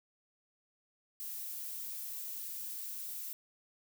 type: noise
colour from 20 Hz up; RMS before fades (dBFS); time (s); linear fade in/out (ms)
violet; -42; 1.2-3.33; 0
effects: none